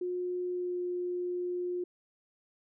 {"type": "tone with pitch glide", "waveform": "sine", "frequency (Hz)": [359.5, 356.6], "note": ["F#4", "F4"], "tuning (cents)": [-50, 36], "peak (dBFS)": -31, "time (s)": [0.01, 1.84], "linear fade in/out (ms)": 5, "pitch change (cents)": -14, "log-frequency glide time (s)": [0.47, 0.79], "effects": []}